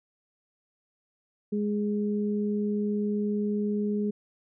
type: tone pair together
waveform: sine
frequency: 207.4 / 415.3 Hz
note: G#3 / G#4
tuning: -2 / 0 cents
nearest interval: octave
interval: 1202 cents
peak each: -26 / -31 dBFS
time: 1.52-4.11 s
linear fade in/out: 10 ms
effects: none